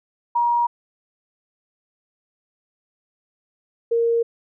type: tone pair in turn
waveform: sine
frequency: 951 / 464.6 Hz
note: A#5 / A#4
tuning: +34 / -6 cents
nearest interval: octave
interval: 1240 cents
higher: first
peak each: -16 dBFS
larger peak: neither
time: 0.35-0.67 / 3.91-4.23 s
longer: neither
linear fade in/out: 10 ms
effects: none